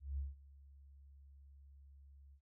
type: tone with ADSR envelope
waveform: sine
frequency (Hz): 69.3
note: C#2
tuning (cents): 0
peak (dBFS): -36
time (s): 0-2.41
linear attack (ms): 180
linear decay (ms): 170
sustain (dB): -21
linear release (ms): 78
effects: none